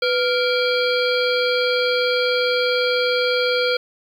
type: harmonic tone with a mistuned harmonic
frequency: 466.2 Hz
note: A#4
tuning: in tune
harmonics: 1 / 3 / 5 / 7 / 9 / 10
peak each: -19 / -24 / -26 / -27 / -29 / -29 dBFS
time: 0.02-3.77 s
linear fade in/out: 5 ms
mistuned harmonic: 1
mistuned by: +110 cents
effects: 8-bit